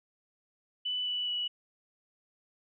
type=tone with pitch steps; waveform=sine; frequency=2986 / 2964 / 2941 Hz; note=F#7 / F#7 / F#7; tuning=+15 / +2 / -11 cents; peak=-30 dBFS; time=0.85-1.48 s; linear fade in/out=10 ms; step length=210 ms; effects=none